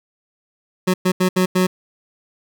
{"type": "tone bursts at uneven times", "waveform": "25% pulse", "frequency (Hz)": 184, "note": "F#3", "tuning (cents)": -9, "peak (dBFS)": -10, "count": 5, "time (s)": [[0.87, 0.94], [1.05, 1.12], [1.2, 1.29], [1.36, 1.46], [1.55, 1.67]], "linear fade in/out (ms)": 10, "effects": []}